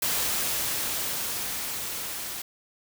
white noise with level ramp, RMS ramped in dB -26 to -35 dBFS, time 0.02-2.42 s, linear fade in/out 5 ms, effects none

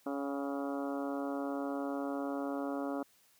harmonic tone with a mistuned harmonic, 140.2 Hz, C#3, 20 cents sharp, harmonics 2 / 3 / 4 / 5 / 6 / 7 / 8 / 9 / 10, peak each -36 / -44 / -41 / -44 / -48 / -50 / -50 / -49 / -52 dBFS, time 0.06-3.03 s, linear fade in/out 5 ms, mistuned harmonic 6, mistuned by -43 cents, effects white hiss -67 dBFS RMS until 3.39 s + high-pass 60 Hz 12 dB/octave

